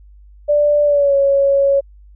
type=tone with pitch glide; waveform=sine; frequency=588 to 555 Hz; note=D5 to C#5; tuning=+2 to +2 cents; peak=-10 dBFS; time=0.48-1.81 s; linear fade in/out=20 ms; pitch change=-100 cents; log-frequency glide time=0.84-1.15 s; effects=added 50 Hz sine -40 dBFS peak until 2.15 s